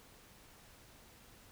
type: silence
effects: pink hiss -60 dBFS RMS until 1.51 s